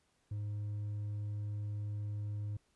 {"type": "tone with hard clipping", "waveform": "sine", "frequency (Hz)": 103.83, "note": "G#2", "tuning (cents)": 0, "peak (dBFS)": -37, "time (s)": [0.31, 2.57], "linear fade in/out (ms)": 5, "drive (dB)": 2, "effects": ["pink hiss -75 dBFS RMS until 2.75 s", "resampled to 24000 Hz"]}